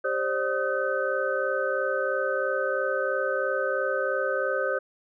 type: tone cluster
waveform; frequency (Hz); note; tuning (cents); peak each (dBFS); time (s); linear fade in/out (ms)
sine; 394.5 / 531 / 594 / 1256 / 1527; G4 / C5 / D5 / D#6 / G6; +11 / +25 / +20 / +16 / -46; -33 / -27 / -32 / -33 / -30; 0.04-4.79; 10
effects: none